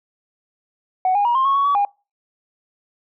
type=tone with pitch steps; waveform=sine; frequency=745 / 816 / 954 / 1058 / 1098 / 1116 / 1137 / 811 Hz; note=F#5 / G#5 / A#5 / C6 / C#6 / C#6 / C#6 / G#5; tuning=+12 / -31 / +40 / +19 / -17 / +11 / +44 / -41 cents; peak=-13 dBFS; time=1.05-1.85 s; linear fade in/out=2 ms; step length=100 ms; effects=noise-tail reverb RT60 0.3 s tail -26 dB re dry + tanh soft clip ceiling -11 dBFS